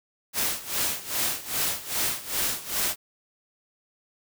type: noise with tremolo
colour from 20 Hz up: white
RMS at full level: -25 dBFS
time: 0.33-2.96 s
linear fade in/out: 50 ms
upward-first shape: sine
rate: 2.5 Hz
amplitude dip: 85%
effects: none